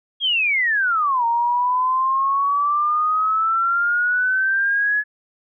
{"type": "exponential two-way sweep", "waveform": "sine", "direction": "down then up", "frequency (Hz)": [3322, 925, 1704], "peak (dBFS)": -16, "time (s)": [0.2, 5.04], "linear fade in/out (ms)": 50, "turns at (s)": 1.25, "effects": []}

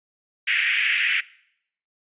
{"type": "band-pass noise", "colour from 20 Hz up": "white", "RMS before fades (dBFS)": -22, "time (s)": [0.47, 1.21], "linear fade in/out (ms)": 10, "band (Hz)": [1700, 2800], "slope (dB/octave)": 48, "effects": ["noise-tail reverb RT60 0.7 s tail -21 dB re dry", "resampled to 8000 Hz"]}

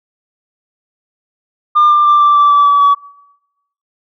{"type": "tone with pitch steps", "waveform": "sine", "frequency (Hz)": [1200, 1191, 1182.1, 1173.3, 1164.5, 1155.8, 1147.1, 1138.6], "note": ["D6", "D6", "D6", "D6", "D6", "D6", "D6", "C#6"], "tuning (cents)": [37, 24, 11, -2, -15, -28, -41, 46], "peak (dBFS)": -4, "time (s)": [1.75, 2.95], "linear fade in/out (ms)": 20, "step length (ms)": 150, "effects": ["noise-tail reverb RT60 0.9 s tail -21 dB re dry", "tanh soft clip ceiling -3 dBFS"]}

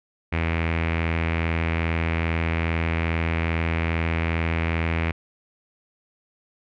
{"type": "tone with low-pass filter", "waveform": "sawtooth", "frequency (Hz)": 82.41, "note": "E2", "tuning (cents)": 0, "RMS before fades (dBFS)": -24, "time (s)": [0.32, 5.12], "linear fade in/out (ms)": 10, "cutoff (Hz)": 2300, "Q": 4.5, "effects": []}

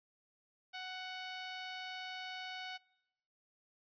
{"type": "tone", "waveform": "10% pulse", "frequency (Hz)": 743, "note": "F#5", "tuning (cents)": 7, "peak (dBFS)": -34, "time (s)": [0.73, 2.78], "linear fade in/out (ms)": 20, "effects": ["noise-tail reverb RT60 1.0 s tail -25 dB re dry", "resampled to 11025 Hz"]}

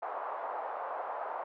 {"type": "band-pass noise", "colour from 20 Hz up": "white", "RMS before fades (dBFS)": -38, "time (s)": [0.02, 1.44], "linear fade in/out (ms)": 10, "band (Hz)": [610, 1000], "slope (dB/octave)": 24, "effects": []}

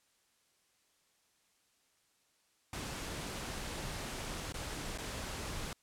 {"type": "noise with dropouts", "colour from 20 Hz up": "pink", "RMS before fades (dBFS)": -41, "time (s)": [2.73, 5.73], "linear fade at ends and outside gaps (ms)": 2, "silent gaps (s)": [[4.524, 4.541], [4.977, 4.984]], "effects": ["white hiss -73 dBFS RMS until 5.82 s", "low-pass 10000 Hz 12 dB/octave"]}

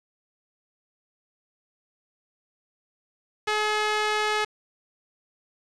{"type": "tone with band-pass filter", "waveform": "sawtooth", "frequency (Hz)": 425.1, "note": "G#4", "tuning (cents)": 40, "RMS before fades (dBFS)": -25, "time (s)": [3.47, 4.45], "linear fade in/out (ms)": 10, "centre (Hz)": 2000, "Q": 0.65, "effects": ["resampled to 24000 Hz", "7-bit"]}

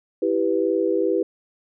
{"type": "chord", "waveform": "sine", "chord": "E minor", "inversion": "none", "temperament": "equal", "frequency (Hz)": [329.6, 392, 493.9], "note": ["E4", "G4", "B4"], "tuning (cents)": [0, 0, 0], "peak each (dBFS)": [-23, -22, -23], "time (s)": [0.22, 1.23], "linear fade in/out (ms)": 5, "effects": []}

